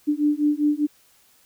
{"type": "beating tone pair", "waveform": "sine", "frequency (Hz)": [293.7, 298.7], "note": ["D4", "D4"], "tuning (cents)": [0, 29], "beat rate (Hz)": 5, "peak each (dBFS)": -21, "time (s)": [0.07, 0.87], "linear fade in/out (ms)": 20, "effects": ["white hiss -58 dBFS RMS until 1.45 s"]}